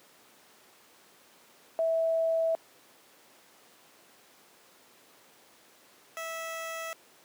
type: tone pair in turn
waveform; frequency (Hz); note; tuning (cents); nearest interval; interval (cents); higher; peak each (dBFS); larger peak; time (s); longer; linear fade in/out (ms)
sine / 15% pulse; 654 / 654; E5 / E5; -14 / -14; unison; 0; neither; -24 / -29; first; 1.79-2.55 / 6.17-6.93; neither; 0
effects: pink hiss -58 dBFS RMS until 7.24 s + high-pass 300 Hz 12 dB/octave